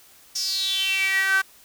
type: tone with high-pass filter sweep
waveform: sawtooth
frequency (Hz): 385.3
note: G4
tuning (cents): -30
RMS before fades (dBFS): -23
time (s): 0.35-1.42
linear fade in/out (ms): 10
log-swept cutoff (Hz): 5600 to 1400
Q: 8.4
effects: white hiss -52 dBFS RMS until 1.64 s